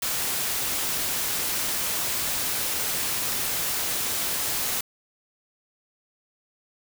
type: noise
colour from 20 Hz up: white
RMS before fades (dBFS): -27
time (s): 0.02-4.81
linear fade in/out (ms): 5
effects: none